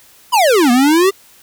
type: exponential two-way sweep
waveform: square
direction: down then up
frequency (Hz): 1038 to 235.1 to 403.2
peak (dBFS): -9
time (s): 0.32-1.11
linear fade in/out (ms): 20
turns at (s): 0.71
effects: white hiss -46 dBFS RMS until 1.42 s